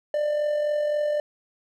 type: tone with amplitude modulation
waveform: triangle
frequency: 595 Hz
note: D5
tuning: 22 cents sharp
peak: -18 dBFS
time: 0.14-1.2 s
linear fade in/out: 2 ms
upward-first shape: sine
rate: 43.8 Hz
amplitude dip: 40%
effects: none